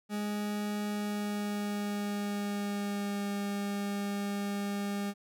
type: tone with pitch glide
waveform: 40% pulse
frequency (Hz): 207.7 to 201.8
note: G#3 to G#3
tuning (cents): 0 to -49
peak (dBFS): -31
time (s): 0.09-5.14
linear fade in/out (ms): 50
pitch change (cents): -49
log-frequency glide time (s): 0.86-3.31
effects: none